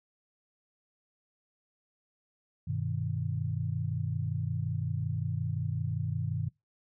sine chord, G augmented, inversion none, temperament equal, 98 / 123.47 / 155.56 Hz, G2 / B2 / D#3, 0 / 0 / 0 cents, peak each -34 dBFS, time 2.67-6.49 s, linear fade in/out 10 ms, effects noise-tail reverb RT60 0.2 s tail -23 dB re dry

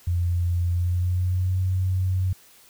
sine tone with pitch glide, 87.2 to 92.92 Hz, F2 to F#2, -2 to +8 cents, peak -20 dBFS, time 0.07-2.33 s, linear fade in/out 5 ms, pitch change +110 cents, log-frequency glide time 0.68-1.6 s, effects white hiss -53 dBFS RMS until 2.69 s

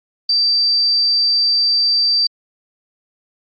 sine tone, 4668 Hz, D8, 11 cents flat, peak -12 dBFS, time 0.29-2.27 s, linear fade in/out 5 ms, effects Opus 48 kbps

